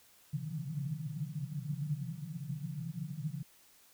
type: band-pass noise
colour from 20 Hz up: white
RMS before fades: -39 dBFS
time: 0.33-3.43 s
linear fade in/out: 5 ms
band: 130 to 170 Hz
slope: 96 dB/octave
effects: white hiss -63 dBFS RMS until 3.93 s